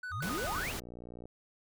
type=tone with vibrato; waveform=triangle; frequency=1359 Hz; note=F6; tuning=48 cents flat; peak=-36 dBFS; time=0.03-0.64 s; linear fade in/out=5 ms; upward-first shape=square; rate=5.7 Hz; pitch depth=160 cents each way
type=exponential sweep; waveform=sine; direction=up; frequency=71.2 to 3322 Hz; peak=-36 dBFS; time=0.1-0.74 s; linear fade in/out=50 ms
type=noise; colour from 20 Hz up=pink; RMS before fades=-39 dBFS; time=0.22-0.8 s; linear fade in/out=5 ms
type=click train; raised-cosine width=2 ms; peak=-34 dBFS; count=39; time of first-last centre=0.62-1.255 s; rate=59.8 Hz
effects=none

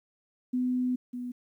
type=tone pair in turn; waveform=sine; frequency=251.2 / 246.6 Hz; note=B3 / B3; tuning=+30 / -2 cents; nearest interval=unison; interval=32 cents; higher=first; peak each=-25 / -33 dBFS; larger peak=first; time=0.53-0.96 / 1.13-1.32 s; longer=first; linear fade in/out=10 ms; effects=11-bit

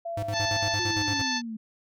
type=tone; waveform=sine; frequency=676 Hz; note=E5; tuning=43 cents sharp; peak=-30 dBFS; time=0.05-0.75 s; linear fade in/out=10 ms
type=tone with tremolo; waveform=square; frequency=103.83 Hz; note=G#2; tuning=in tune; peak=-30 dBFS; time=0.17-1.22 s; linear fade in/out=5 ms; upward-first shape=square; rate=8.8 Hz; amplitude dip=80%
type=harmonic tone; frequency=880 Hz; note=A5; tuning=in tune; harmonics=1 / 2 / 3 / 4 / 5 / 6 / 7; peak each=-33 / -31 / -36 / -36 / -31 / -39 / -35 dBFS; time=0.32-1.42 s; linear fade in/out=50 ms
type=exponential sweep; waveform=sine; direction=down; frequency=360.8 to 214.5 Hz; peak=-32 dBFS; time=0.79-1.57 s; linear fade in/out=10 ms
effects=none

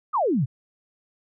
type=exponential sweep; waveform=sine; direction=down; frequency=1318.5 to 110 Hz; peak=-19 dBFS; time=0.13-0.46 s; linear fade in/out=20 ms; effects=none

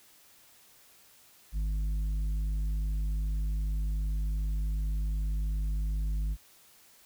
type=tone with tanh clipping; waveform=triangle; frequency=51.3 Hz; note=G#1; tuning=21 cents flat; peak=-29 dBFS; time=1.52-6.37 s; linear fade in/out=50 ms; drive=11 dB; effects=white hiss -59 dBFS RMS until 7.05 s

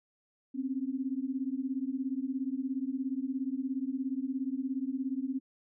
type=beating tone pair; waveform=sine; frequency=256.4 / 273.4 Hz; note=C4 / C#4; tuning=-35 / -24 cents; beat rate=17 Hz; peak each=-34 / -34 dBFS; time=0.54-5.4 s; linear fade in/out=20 ms; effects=none

